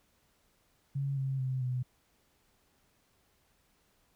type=tone with pitch steps; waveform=sine; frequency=138.59 / 134.33 / 130.21 / 126.21 Hz; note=C#3 / C3 / C3 / B2; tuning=0 / +46 / -8 / +38 cents; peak=-30 dBFS; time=0.95-1.83 s; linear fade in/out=10 ms; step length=220 ms; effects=pink hiss -71 dBFS RMS until 4.15 s